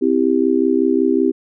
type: chord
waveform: sine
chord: C major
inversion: none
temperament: just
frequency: 261.6 / 327 / 392.4 Hz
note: C4 / E4 / G4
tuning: 0 / -14 / +2 cents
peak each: -17 dBFS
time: 0.01-1.32 s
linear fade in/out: 20 ms
effects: none